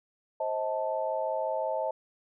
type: chord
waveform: sine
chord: A diminished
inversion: first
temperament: just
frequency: 528 / 633.6 / 880 Hz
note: C5 / Eb5 / A5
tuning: +16 / +31 / 0 cents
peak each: -33 / -31 / -33 dBFS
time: 0.4-1.91 s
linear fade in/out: 5 ms
effects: none